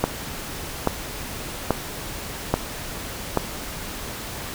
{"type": "click train", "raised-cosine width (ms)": 1, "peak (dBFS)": -3, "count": 5, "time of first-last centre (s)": [0.04, 3.373], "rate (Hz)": 1.2, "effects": ["pink hiss -33 dBFS RMS until 4.54 s"]}